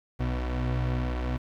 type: tone pair together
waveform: 30% pulse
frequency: 61.74 / 124.84 Hz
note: B1 / B2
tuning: 0 / +19 cents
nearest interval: octave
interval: 1219 cents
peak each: -25 / -29 dBFS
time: 0.19-1.38 s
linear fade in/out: 20 ms
effects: low-pass 3000 Hz 12 dB/octave + 10-bit